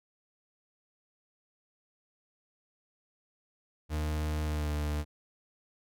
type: tone with pitch glide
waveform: 40% pulse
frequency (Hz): 76.6 to 74.81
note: D#2 to D2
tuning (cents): -27 to +33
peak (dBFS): -29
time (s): 3.89-5.05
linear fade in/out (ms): 50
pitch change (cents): -40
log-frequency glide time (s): 4.44-4.71
effects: none